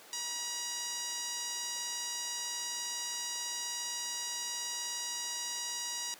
sawtooth tone with band-pass filter, 959 Hz, A#5, 49 cents sharp, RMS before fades -38 dBFS, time 0.13-6.14 s, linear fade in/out 0 ms, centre 6000 Hz, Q 2.3, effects pink hiss -53 dBFS RMS until 6.19 s + high-pass 400 Hz 12 dB/octave

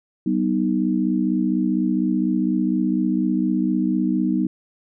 sine chord, G augmented, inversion none, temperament equal with one note detuned, 191.3 / 246.9 / 311.1 Hz, G3 / B3 / D#4, -42 / 0 / 0 cents, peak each -22 dBFS, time 0.26-4.47 s, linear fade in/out 5 ms, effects none

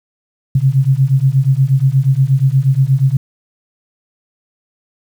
sine beating tone pair, 130.1 / 138.5 Hz, C3 / C#3, -9 / -1 cents, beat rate 8.4 Hz, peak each -12 dBFS, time 0.55-3.17 s, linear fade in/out 5 ms, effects 7-bit

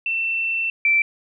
sine tone pair in turn, 2685 / 2336 Hz, E7 / D7, +31 / -10 cents, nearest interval major second, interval 241 cents, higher first, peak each -20 / -14 dBFS, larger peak second, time 0.06-0.7 / 0.85-1.02 s, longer first, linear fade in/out 2 ms, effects none

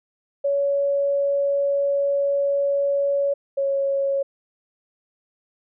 sine tone pair in turn, 562 / 551.7 Hz, C#5 / C#5, +24 / -8 cents, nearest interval unison, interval 32 cents, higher first, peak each -18 / -19 dBFS, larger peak first, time 0.44-3.34 / 3.57-4.23 s, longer first, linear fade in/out 10 ms, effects none

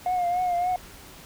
sine tone with vibrato, 715 Hz, F5, 41 cents sharp, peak -20 dBFS, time 0.06-0.76 s, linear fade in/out 2 ms, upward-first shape triangle, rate 3.5 Hz, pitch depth 56 cents each way, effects tanh soft clip ceiling -20 dBFS + pink hiss -46 dBFS RMS until 1.25 s

